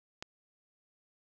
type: click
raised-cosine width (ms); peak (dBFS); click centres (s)
0.2; -22; 0.225
effects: none